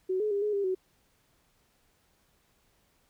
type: tone with pitch steps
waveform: sine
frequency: 373.5 / 425.1 / 402.3 / 419.9 / 400.1 / 373.7 Hz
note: F#4 / G#4 / G4 / G#4 / G4 / F#4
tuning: +16 / +40 / +45 / +19 / +35 / +17 cents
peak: -26 dBFS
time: 0.09-0.75 s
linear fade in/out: 10 ms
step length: 110 ms
effects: pink hiss -69 dBFS RMS until 3.09 s